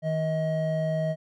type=tone pair together; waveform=triangle; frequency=158.3 / 633.2 Hz; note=D#3 / D#5; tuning=+30 / +30 cents; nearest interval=2 octaves; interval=2400 cents; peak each=-25 dBFS; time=0.02-1.16 s; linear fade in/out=50 ms; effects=none